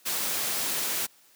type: noise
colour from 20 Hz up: white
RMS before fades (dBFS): -29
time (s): 0.05-1.07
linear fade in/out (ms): 20
effects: white hiss -59 dBFS RMS until 1.35 s + high-pass 150 Hz 12 dB/octave